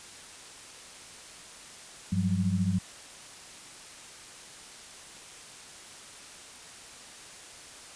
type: tone cluster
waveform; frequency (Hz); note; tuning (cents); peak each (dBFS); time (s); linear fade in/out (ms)
sine; 98.6 / 177.1 / 191.2; G2 / F3 / G3; +11 / +24 / -43; -29; 2.12-2.79; 5
effects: white hiss -47 dBFS RMS until 7.95 s + resampled to 22050 Hz

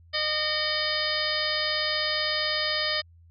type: harmonic tone with a mistuned harmonic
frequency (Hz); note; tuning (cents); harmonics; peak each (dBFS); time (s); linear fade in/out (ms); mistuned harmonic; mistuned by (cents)
612; D#5; -29; 1 / 2 / 3 / 4 / 5 / 6 / 7 / 8; -33 / -36 / -31 / -36 / -33 / -33 / -34 / -30; 0.13-3.02; 20; 4; -130
effects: added 84 Hz sine -51 dBFS peak until 3.3 s

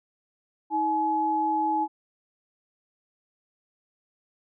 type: tone pair together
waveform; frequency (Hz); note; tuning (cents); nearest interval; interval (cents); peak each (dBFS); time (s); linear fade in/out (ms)
sine; 318.5 / 849.4; D#4 / G#5; +41 / +39; octave + perfect fourth; 1698; -29 / -23; 0.7-1.88; 50
effects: none

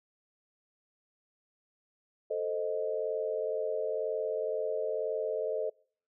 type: chord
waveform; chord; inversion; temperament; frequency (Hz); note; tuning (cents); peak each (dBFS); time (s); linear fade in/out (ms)
sine; A diminished; none; equal with one note detuned; 441.3 / 523.3 / 622.3; A4 / C5 / Eb5; +5 / 0 / 0; -33 / -36 / -34; 2.3-5.7; 10
effects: noise-tail reverb RT60 0.5 s tail -26 dB re dry

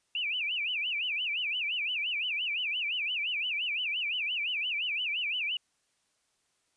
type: tone with vibrato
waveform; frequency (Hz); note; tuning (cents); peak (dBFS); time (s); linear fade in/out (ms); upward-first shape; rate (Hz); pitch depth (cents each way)
sine; 2637; E7; 0; -29; 0.15-5.57; 2; sine; 5.8; 240
effects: white hiss -74 dBFS RMS until 6.76 s + resampled to 22050 Hz

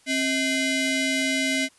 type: ring-modulated tone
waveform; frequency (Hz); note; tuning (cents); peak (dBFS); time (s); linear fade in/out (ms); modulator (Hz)
sawtooth; 903; A5; +45; -15; 0.06-1.69; 50; 1170
effects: white hiss -58 dBFS RMS until 1.78 s + resampled to 24000 Hz

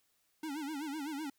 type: tone with vibrato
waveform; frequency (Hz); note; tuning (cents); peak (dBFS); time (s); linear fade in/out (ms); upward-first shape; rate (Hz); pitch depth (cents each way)
square; 295.8; D4; +13; -38; 0.43-1.3; 5; sine; 7.9; 140
effects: white hiss -75 dBFS RMS until 1.38 s

